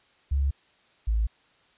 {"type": "tone pair in turn", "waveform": "sine", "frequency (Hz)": [69.3, 54.81], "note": ["C#2", "A1"], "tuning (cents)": [0, -6], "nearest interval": "major third", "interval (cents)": 406, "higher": "first", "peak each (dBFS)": -21, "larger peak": "neither", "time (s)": [[0.31, 0.51], [1.07, 1.27]], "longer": "neither", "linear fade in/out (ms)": 10, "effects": ["white hiss -62 dBFS RMS until 1.77 s", "resampled to 8000 Hz"]}